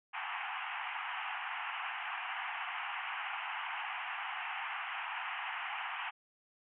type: band-pass noise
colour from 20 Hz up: pink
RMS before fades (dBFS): -40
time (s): 0.13-6.11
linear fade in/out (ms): 20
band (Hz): 740 to 3000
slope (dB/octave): 96
effects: none